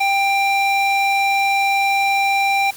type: tone with band-pass filter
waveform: square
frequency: 790 Hz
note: G5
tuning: 13 cents sharp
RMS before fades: -17 dBFS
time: 0-2.71 s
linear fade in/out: 10 ms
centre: 1900 Hz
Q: 1.3
effects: white hiss -38 dBFS RMS until 2.76 s